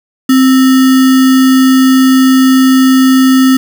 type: tone with sample-and-hold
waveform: sine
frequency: 261.6 Hz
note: C4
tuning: in tune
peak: -3 dBFS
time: 0.29-3.57 s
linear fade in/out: 5 ms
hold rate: 1575 Hz
effects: none